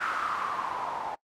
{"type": "noise with low-pass filter sweep", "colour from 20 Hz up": "blue", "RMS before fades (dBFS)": -32, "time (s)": [0, 1.16], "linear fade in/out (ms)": 20, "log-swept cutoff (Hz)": [1400, 830], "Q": 6.3, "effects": ["noise-tail reverb RT60 0.1 s tail -21 dB re dry"]}